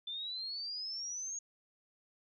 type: exponential sweep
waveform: sine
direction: up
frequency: 3520 to 6645 Hz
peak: -38 dBFS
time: 0.07-1.39 s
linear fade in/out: 5 ms
effects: none